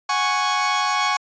sawtooth chord, F# suspended second, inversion none, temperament equal, 740 / 830.6 / 1108.7 Hz, F#5 / G#5 / C#6, 0 / 0 / 0 cents, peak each -23 / -20 / -17 dBFS, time 0.09-1.17 s, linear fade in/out 5 ms, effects resampled to 16000 Hz

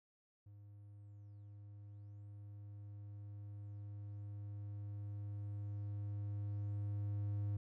triangle tone with level ramp, 102.3 Hz, G#2, 26 cents flat, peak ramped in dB -53 to -34 dBFS, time 0.46-7.57 s, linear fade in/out 5 ms, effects none

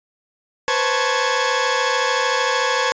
sawtooth tone cluster, 491.5 / 525 / 880 / 1107 / 1667 Hz, B4 / C5 / A5 / C#6 / G#6, -8 / +6 / 0 / -3 / +6 cents, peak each -20 dBFS, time 0.68-2.92 s, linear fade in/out 0 ms, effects resampled to 16000 Hz

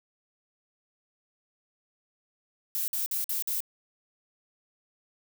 violet noise bursts, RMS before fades -30 dBFS, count 5, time 2.75-3.604 s, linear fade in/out 0 ms, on 130 ms, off 51 ms, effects none

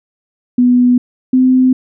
sine tone pair in turn, 246.9 / 256.8 Hz, B3 / C4, 0 / -32 cents, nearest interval minor second, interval 68 cents, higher second, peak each -6 dBFS, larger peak neither, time 0.58-0.98 / 1.33-1.73 s, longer neither, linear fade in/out 5 ms, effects none

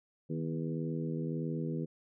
harmonic tone with a mistuned harmonic, 81.6 Hz, E2, 17 cents flat, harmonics 2 / 3 / 4 / 5 / 6, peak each -35 / -39 / -41 / -43 / -45 dBFS, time 0.29-1.86 s, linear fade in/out 20 ms, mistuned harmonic 2, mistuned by -64 cents, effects none

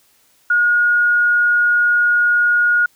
sine tone, 1439 Hz, F#6, 49 cents flat, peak -11 dBFS, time 0.5-2.86 s, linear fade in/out 5 ms, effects white hiss -56 dBFS RMS until 2.95 s

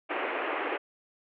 pink band-pass noise, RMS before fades -32 dBFS, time 0.09-0.78 s, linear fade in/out 20 ms, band 310 to 2700 Hz, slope 48 dB/octave, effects none

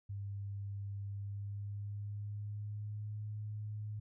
sine tone with pitch glide, 100 to 105.82 Hz, G2 to G#2, +35 to +33 cents, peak -39 dBFS, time 0.09-4 s, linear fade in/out 10 ms, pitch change +98 cents, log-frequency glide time 1.07-3.21 s, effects none

